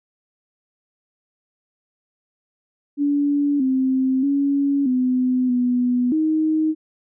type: tone with pitch steps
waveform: sine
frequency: 287.1 / 261.8 / 280.6 / 253.7 / 247 / 313.1 Hz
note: D4 / C4 / C#4 / B3 / B3 / D#4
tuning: -39 / +1 / +21 / +47 / 0 / +11 cents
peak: -16 dBFS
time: 2.97-6.75 s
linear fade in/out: 50 ms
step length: 630 ms
effects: none